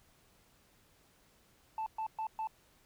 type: tone bursts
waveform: sine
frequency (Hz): 880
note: A5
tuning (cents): 0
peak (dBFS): -32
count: 4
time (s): 1.78-2.472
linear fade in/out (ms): 2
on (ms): 83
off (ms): 120
effects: tanh soft clip ceiling -32 dBFS + pink hiss -67 dBFS RMS until 2.85 s